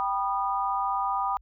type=chord; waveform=sine; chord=G augmented; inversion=none; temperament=just; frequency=784 / 980 / 1225 Hz; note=G5 / B5 / D#6; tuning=0 / -14 / -27 cents; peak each=-29 dBFS; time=0-1.37 s; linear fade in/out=0 ms; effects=added 50 Hz sine -53 dBFS peak until 1.41 s